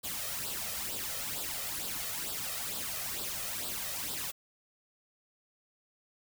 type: noise with flanger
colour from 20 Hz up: white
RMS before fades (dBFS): -37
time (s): 0.03-4.32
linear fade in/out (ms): 20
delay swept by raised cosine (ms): 0.23 to 1.63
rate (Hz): 2.2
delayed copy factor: +0.65
effects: none